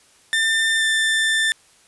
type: tone with pitch glide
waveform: 30% pulse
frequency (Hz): 1794 to 1779.6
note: A6 to A6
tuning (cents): +33 to +19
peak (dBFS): -14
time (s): 0.33-1.52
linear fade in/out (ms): 0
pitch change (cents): -14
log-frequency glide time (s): 0.78-0.83
effects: white hiss -54 dBFS RMS until 1.87 s + resampled to 24000 Hz